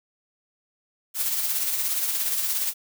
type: noise with tremolo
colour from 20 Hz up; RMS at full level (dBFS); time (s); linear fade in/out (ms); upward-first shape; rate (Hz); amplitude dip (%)
blue; -24; 1.14-2.74; 50; sine; 17; 40
effects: none